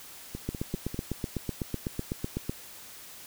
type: two click trains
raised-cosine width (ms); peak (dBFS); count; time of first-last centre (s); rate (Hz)
3; -17 / -22; 17 / 4; 0.49-2.495 / 0.35-0.944; 7.98 / 5.05
effects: white hiss -47 dBFS RMS until 3.26 s